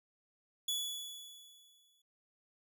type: tone with exponential decay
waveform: sawtooth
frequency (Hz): 3414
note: G#7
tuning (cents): +47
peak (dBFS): -29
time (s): 0.68-2.02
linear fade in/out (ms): 5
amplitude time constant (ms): 290
effects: none